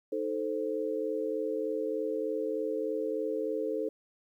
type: chord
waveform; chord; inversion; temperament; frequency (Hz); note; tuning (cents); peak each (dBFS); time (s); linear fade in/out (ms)
sine; A diminished; second; equal; 311.1 / 440 / 523.3; Eb4 / A4 / C5; 0 / 0 / 0; -36 / -32 / -35; 0.12-3.89; 5
effects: 11-bit